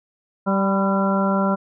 harmonic tone with a mistuned harmonic, 194.9 Hz, G3, 10 cents flat, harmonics 1 / 2 / 3 / 4 / 5 / 6 / 7, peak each -19 / -29 / -24 / -30 / -26 / -38 / -26 dBFS, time 0.46-1.56 s, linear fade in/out 20 ms, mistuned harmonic 5, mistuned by +36 cents, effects none

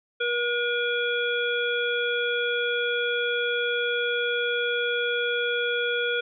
harmonic tone, 480 Hz, B4, 49 cents flat, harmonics 1 / 3 / 5 / 7, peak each -27 / -27 / -33 / -31 dBFS, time 0.2-6.21 s, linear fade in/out 10 ms, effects none

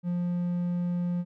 triangle tone, 175.8 Hz, F3, 12 cents sharp, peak -24 dBFS, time 0.03-1.25 s, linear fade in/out 50 ms, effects none

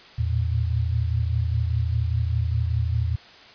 sine tone cluster, 81.4 / 113.4 / 118.4 Hz, E2 / A#2 / A#2, -21 / -47 / +27 cents, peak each -23 / -24 / -32 dBFS, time 0.18-3.16 s, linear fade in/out 10 ms, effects white hiss -47 dBFS RMS until 3.54 s + resampled to 11025 Hz

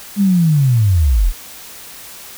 sine linear sweep, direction down, 207.7 to 32.14 Hz, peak -9 dBFS, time 0.16-1.33 s, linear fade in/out 50 ms, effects white hiss -35 dBFS RMS until 2.37 s

